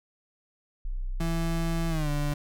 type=tone; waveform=sine; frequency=31.52 Hz; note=B0; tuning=36 cents sharp; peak=-28 dBFS; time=0.85-2.32 s; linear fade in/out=0 ms
type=tone with pitch glide; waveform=35% pulse; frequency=166 to 146.19 Hz; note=E3 to D3; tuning=+12 to -8 cents; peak=-26 dBFS; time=1.2-2.34 s; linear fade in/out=5 ms; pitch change=-220 cents; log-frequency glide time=1.89-2.09 s
effects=none